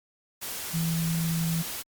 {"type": "tone in noise", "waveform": "sine", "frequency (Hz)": 164.81, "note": "E3", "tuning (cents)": 0, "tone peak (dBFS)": -25, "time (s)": [0.73, 1.63], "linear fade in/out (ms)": 20, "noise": "white", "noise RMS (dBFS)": -35, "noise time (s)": [0.41, 1.83], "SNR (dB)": 7, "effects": ["Opus 48 kbps"]}